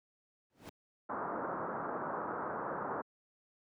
brown noise with exponential growth, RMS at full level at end -33 dBFS, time 0.5-0.69 s, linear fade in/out 0 ms, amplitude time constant 41 ms
white low-pass noise, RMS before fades -38 dBFS, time 1.09-3.02 s, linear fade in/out 10 ms, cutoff 1400 Hz, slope 48 dB/octave
effects high-pass 200 Hz 12 dB/octave

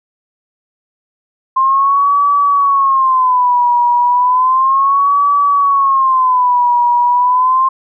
sine tone with vibrato, 1050 Hz, C6, 6 cents sharp, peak -8 dBFS, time 1.56-7.69 s, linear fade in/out 10 ms, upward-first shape sine, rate 0.33 Hz, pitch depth 150 cents each way, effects none

